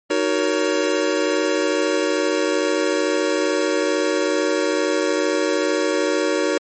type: chord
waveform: square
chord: D# minor seventh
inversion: none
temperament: just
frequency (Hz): 311.1 / 373.4 / 466.7 / 560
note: D#4 / F#4 / A#4 / C#5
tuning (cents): 0 / +16 / +2 / +18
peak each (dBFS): -24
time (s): 0.1-6.58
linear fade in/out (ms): 5
effects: MP3 32 kbps